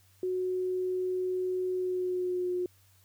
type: tone with pitch glide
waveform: sine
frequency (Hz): 368.2 to 359.6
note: F#4 to F#4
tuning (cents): -8 to -49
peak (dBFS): -28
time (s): 0.23-2.66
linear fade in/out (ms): 2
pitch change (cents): -41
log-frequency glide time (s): 1.73-2.54
effects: added 95 Hz sine -62 dBFS peak until 3.04 s + white hiss -65 dBFS RMS until 3.04 s